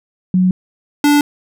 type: tone pair in turn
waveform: sine / square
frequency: 184 / 291.3 Hz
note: F#3 / D4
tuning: -9 / -14 cents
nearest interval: minor sixth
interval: 795 cents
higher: second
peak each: -9 dBFS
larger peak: neither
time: 0.34-0.51 / 1.04-1.21 s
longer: neither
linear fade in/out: 2 ms
effects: none